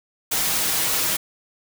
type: noise with comb filter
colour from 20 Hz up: white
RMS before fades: -22 dBFS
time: 0.31-1.17 s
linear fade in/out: 10 ms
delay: 6.3 ms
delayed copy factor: +0.6
effects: none